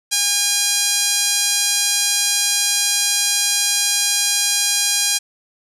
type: tone with band-pass filter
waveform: 5% pulse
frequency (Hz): 812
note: G#5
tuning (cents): -39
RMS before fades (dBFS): -18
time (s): 0.11-5.19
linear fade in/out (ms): 20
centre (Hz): 6500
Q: 0.6
effects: none